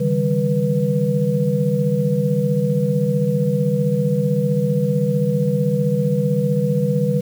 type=tone cluster; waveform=sine; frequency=141.5 / 157 / 195.5 / 488.6 Hz; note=C#3 / D#3 / G3 / B4; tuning=+36 / +16 / -4 / -19 cents; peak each=-21 dBFS; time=0-7.21 s; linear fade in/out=10 ms; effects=7-bit